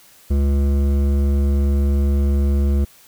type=tone with hard clipping; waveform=sine; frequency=70.1 Hz; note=C#2; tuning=20 cents sharp; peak=-16 dBFS; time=0.3-2.85 s; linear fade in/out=10 ms; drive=12 dB; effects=white hiss -49 dBFS RMS until 3.07 s